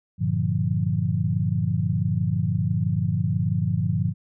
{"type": "chord", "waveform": "sine", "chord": "G minor seventh", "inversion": "none", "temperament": "equal with one note detuned", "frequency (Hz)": [98, 116.54, 148.54, 174.61], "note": ["G2", "Bb2", "D3", "F3"], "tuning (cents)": [0, 0, 20, 0], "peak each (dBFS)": -26, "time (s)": [0.18, 4.14], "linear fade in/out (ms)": 50, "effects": []}